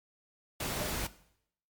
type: noise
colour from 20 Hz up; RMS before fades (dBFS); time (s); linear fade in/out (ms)
pink; -35; 0.6-1.07; 5
type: tone with exponential decay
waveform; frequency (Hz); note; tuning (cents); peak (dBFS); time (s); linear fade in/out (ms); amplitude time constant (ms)
triangle; 605; D#5; -49; -30; 0.81-0.97; 1; 33
effects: noise-tail reverb RT60 0.7 s tail -17 dB re dry + MP3 96 kbps